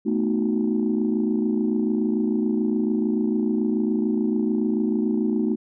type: chord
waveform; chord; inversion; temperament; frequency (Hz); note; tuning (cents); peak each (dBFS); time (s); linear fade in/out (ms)
sine; B dominant seventh; third; equal; 220 / 246.9 / 311.1 / 370; A3 / B3 / D#4 / F#4; 0 / 0 / 0 / 0; -22 / -26 / -25 / -27; 0.05-5.56; 20
effects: tanh soft clip ceiling -12 dBFS